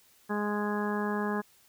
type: harmonic tone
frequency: 207.7 Hz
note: G#3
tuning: in tune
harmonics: 1 / 2 / 3 / 4 / 5 / 6 / 7 / 8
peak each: -31 / -34 / -42 / -38 / -38 / -42 / -47 / -38 dBFS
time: 0.29-1.42 s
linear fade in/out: 20 ms
effects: white hiss -62 dBFS RMS until 1.68 s